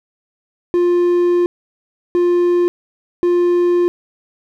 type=tone bursts at uneven times; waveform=triangle; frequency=351.4 Hz; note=F4; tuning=11 cents sharp; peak=-9 dBFS; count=3; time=0.74-1.46 / 2.15-2.68 / 3.23-3.88 s; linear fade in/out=0 ms; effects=none